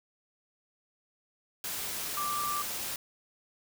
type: tone in noise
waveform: sine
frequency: 1177 Hz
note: D6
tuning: 3 cents sharp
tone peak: -31 dBFS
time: 2.17-2.62 s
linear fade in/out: 2 ms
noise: white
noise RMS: -36 dBFS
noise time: 1.64-2.96 s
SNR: +2 dB
effects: none